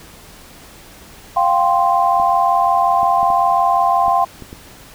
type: chord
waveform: sine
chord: F suspended second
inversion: none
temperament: equal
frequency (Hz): 698.5 / 784 / 1046.5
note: F5 / G5 / C6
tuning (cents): 0 / 0 / 0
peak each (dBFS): -16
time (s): 1.36-4.25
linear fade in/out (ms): 10
type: clicks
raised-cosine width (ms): 3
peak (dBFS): -20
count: 7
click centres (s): 2.199 / 3.031 / 3.23 / 3.303 / 4.081 / 4.423 / 4.529
effects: pink hiss -41 dBFS RMS until 4.94 s